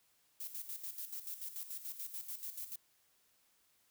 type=noise with tremolo; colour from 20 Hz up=violet; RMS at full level=-43 dBFS; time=0.4-2.76 s; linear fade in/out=5 ms; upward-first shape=square; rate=6.9 Hz; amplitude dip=65%; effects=white hiss -73 dBFS RMS until 3.9 s